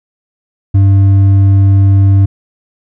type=tone with hard clipping; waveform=sine; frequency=98 Hz; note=G2; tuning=in tune; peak=-5 dBFS; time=0.74-2.26 s; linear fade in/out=10 ms; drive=4 dB; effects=none